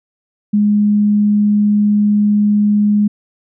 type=tone; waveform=sine; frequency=207.7 Hz; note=G#3; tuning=in tune; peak=-9 dBFS; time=0.53-3.08 s; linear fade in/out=10 ms; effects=none